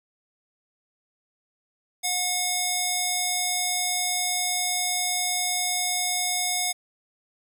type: tone with band-pass filter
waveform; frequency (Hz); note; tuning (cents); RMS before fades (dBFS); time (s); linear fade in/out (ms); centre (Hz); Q
square; 725; F#5; -35; -26; 2.03-6.73; 20; 8900; 0.74
effects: 9-bit